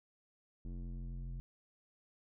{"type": "tone with low-pass filter sweep", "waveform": "square", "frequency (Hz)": 43.93, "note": "F1", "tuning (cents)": 11, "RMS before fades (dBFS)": -43, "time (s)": [0.65, 1.4], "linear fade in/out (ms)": 0, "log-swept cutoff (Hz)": [270, 150], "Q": 1.6, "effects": []}